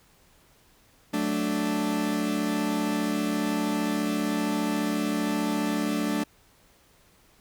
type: chord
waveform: 40% pulse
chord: D major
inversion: first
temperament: equal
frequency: 185 / 220 / 293.7 Hz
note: F#3 / A3 / D4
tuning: 0 / 0 / 0 cents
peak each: -32 / -28 / -27 dBFS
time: 1.13-6.24 s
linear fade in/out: 10 ms
effects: pink hiss -60 dBFS RMS until 7.4 s